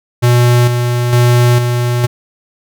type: tone with tremolo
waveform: square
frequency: 121.5 Hz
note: B2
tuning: 28 cents flat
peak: -7 dBFS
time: 0.22-2.07 s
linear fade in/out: 20 ms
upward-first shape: square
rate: 1.1 Hz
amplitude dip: 45%
effects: none